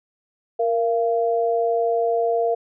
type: tone pair together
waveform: sine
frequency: 466.2 / 684.9 Hz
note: A#4 / F5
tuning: 0 / -34 cents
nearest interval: perfect fifth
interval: 666 cents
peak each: -20 / -21 dBFS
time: 0.59-2.55 s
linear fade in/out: 10 ms
effects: none